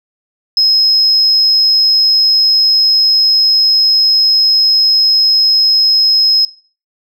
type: tone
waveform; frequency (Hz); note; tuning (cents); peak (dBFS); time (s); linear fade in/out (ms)
sine; 5130; E8; -48; -6; 0.57-6.45; 2
effects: noise-tail reverb RT60 0.4 s tail -21 dB re dry + tanh soft clip ceiling -2 dBFS